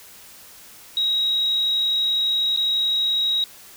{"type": "tone with dropouts", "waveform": "sine", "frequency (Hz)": 3816, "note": "A#7", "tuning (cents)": 40, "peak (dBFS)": -18, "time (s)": [0.97, 3.44], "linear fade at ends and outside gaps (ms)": 1, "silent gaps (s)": [2.563, 2.573], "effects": ["white hiss -45 dBFS RMS until 3.76 s"]}